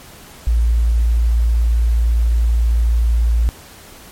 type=tone; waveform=sine; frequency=57.4 Hz; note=A#1; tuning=26 cents flat; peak=-11 dBFS; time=0.47-3.49 s; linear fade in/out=0 ms; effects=pink hiss -40 dBFS RMS until 4.11 s + MP3 64 kbps